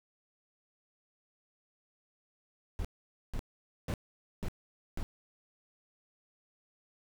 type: noise bursts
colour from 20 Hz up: brown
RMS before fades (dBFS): -34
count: 5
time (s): 2.79-5.03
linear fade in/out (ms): 0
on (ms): 56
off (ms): 490
effects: none